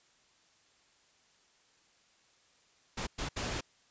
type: noise bursts at uneven times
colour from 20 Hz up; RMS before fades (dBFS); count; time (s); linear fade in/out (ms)
pink; -36; 3; 2.97-3.07 / 3.18-3.29 / 3.36-3.61; 10
effects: white hiss -67 dBFS RMS until 3.9 s + resampled to 16000 Hz